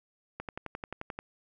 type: click train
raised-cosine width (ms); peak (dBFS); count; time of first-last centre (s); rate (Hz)
0.5; -22; 10; 0.4-1.189; 11.4
effects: none